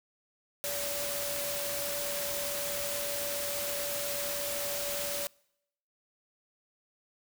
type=tone in noise; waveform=sine; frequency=574 Hz; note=D5; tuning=40 cents flat; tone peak=-37 dBFS; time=0.64-5.27 s; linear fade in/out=0 ms; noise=white; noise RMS=-35 dBFS; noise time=0.64-5.27 s; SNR=-5 dB; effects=noise-tail reverb RT60 0.8 s tail -26 dB re dry